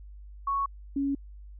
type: tone pair in turn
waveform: sine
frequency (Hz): 1108.7 / 278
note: C#6 / C#4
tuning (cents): 0 / +5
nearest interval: 2 octaves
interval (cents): 2395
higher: first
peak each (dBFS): -25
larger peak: neither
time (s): 0.47-0.66 / 0.96-1.15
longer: neither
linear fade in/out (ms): 5
effects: added 50 Hz sine -43 dBFS peak until 1.59 s